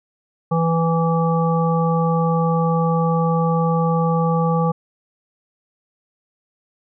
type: harmonic tone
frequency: 165.3 Hz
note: E3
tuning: 5 cents sharp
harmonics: 1 / 3 / 5 / 7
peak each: -17 / -22 / -24 / -25 dBFS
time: 0.51-4.72 s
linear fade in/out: 10 ms
effects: none